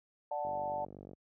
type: chord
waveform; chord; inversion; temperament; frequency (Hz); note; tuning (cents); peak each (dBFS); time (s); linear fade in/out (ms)
sine; D major; none; equal; 587.3 / 740 / 880; D5 / F#5 / A5; 0 / 0 / 0; -38; 0.31-0.85; 5
type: click train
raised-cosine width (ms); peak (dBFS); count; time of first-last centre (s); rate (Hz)
2; -35; 34; 0.45-1.133; 48.3
effects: high-pass 80 Hz 12 dB/octave